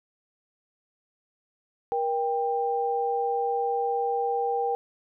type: tone pair together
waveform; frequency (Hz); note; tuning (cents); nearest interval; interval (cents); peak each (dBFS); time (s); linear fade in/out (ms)
sine; 473.9 / 791; A#4 / G5; +28 / +15; major sixth; 887; -27 / -26; 1.92-4.75; 0
effects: none